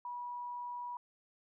sine tone, 972 Hz, B5, 28 cents flat, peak -39 dBFS, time 0.05-0.97 s, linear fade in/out 2 ms, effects none

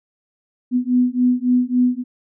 sine beating tone pair, 246.9 / 250.5 Hz, B3 / B3, 0 / +25 cents, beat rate 3.6 Hz, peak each -17 dBFS, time 0.71-2.04 s, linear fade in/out 50 ms, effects none

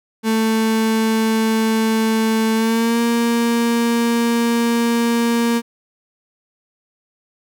35% pulse tone with pitch glide, 221.9 to 233.9 Hz, A3 to A#3, +15 to +6 cents, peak -13 dBFS, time 0.23-5.62 s, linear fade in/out 50 ms, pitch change +91 cents, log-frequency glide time 2.55-3 s, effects none

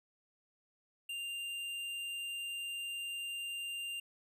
triangle tone with tanh clipping, 2791 Hz, F7, 2 cents flat, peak -40 dBFS, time 1.09-4 s, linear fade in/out 5 ms, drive 16 dB, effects none

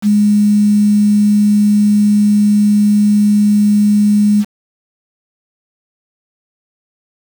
sine tone with quantisation, 207.7 Hz, G#3, in tune, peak -7 dBFS, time 0.02-4.45 s, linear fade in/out 50 ms, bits 5, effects none

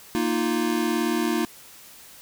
square chord, Bb suspended fourth, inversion none, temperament equal, 233.1 / 311.1 / 349.2 Hz, Bb3 / Eb4 / F4, 0 / 0 / 0 cents, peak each -27 dBFS, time 0.15-1.45 s, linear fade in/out 0 ms, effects white hiss -47 dBFS RMS until 2.21 s

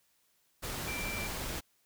sine tone in noise, 2349 Hz, D7, in tune, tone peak -38 dBFS, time 0.87-1.28 s, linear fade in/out 20 ms, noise pink, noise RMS -38 dBFS, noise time 0.62-1.61 s, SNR -3 dB, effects white hiss -72 dBFS RMS until 1.85 s

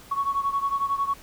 sine beating tone pair, 1109 / 1120 Hz, C#6 / C#6, 0 / +18 cents, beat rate 11 Hz, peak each -24 / -27 dBFS, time 0.11-1.14 s, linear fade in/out 10 ms, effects tanh soft clip ceiling -15 dBFS + pink hiss -48 dBFS RMS until 1.22 s

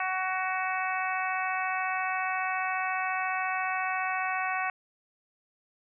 harmonic tone, 373.8 Hz, F#4, 18 cents sharp, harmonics 2 / 3 / 4 / 5 / 6 / 7, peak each -32 / -34 / -35 / -36 / -37 / -37 dBFS, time 0-4.7 s, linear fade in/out 2 ms, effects none

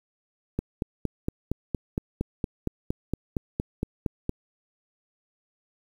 click train, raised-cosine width 3 ms, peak -13 dBFS, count 17, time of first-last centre 0.59-4.294 s, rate 4.32 Hz, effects 8-bit

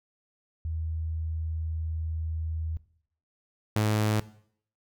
sine / sawtooth tone pair in turn, 80.2 / 107.05 Hz, E2 / A2, -47 / -47 cents, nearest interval perfect fourth, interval 500 cents, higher second, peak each -29 / -19 dBFS, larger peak second, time 0.65-2.77 / 3.76-4.2 s, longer first, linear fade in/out 0 ms, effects noise-tail reverb RT60 0.6 s tail -18 dB re dry

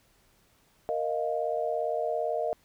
sine chord, Bb suspended fourth, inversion none, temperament just, 466.2 / 621.6 / 699.2 Hz, Bb4 / Eb5 / F5, 0 / -2 / +2 cents, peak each -32 / -30 / -32 dBFS, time 0.89-2.53 s, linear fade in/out 0 ms, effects pink hiss -65 dBFS RMS until 2.64 s

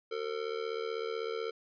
square tone with amplitude modulation, 450 Hz, A4, 39 cents sharp, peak -31 dBFS, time 0.11-1.51 s, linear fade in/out 10 ms, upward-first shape sine, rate 76 Hz, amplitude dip 80%, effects resampled to 11025 Hz

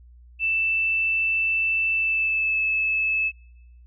sine tone with pitch glide, 2653 to 2607 Hz, E7 to E7, +10 to -20 cents, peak -20 dBFS, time 0.39-3.32 s, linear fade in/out 50 ms, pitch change -30 cents, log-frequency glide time 1.94-2.62 s, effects noise-tail reverb RT60 0.9 s tail -26 dB re dry + added 60 Hz sine -46 dBFS peak until 3.86 s

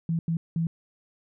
sine tone bursts at uneven times, 165.2 Hz, E3, 4 cents sharp, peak -23 dBFS, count 3, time 0.09-0.19 / 0.28-0.37 / 0.56-0.67 s, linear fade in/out 2 ms, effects none

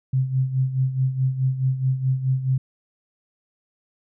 sine tone with tremolo, 131.2 Hz, C3, 5 cents sharp, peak -16 dBFS, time 0.13-2.58 s, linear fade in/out 5 ms, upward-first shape sine, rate 4.7 Hz, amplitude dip 70%, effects none

